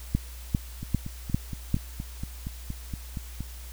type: two click trains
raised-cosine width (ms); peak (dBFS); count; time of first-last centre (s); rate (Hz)
5; -10 / -21; 5 / 12; 0.15-1.744 / 0.83-3.406; 2.51 / 4.27
effects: added 60 Hz sine -39 dBFS peak until 3.72 s + white hiss -48 dBFS RMS until 3.72 s